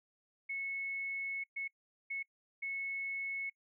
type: tone bursts at uneven times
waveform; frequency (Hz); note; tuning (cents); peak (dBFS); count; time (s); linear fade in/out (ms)
sine; 2197; C#7; -16; -36; 4; 0.49-1.44 / 1.56-1.68 / 2.1-2.23 / 2.62-3.5; 10
effects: noise-tail reverb RT60 0.1 s tail -26 dB re dry